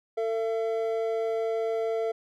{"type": "tone pair together", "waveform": "triangle", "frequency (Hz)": [448.9, 673.6], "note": ["A4", "E5"], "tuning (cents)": [35, 37], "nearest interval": "perfect fifth", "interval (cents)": 702, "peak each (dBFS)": [-25, -29], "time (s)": [0.17, 2.12], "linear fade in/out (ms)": 10, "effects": []}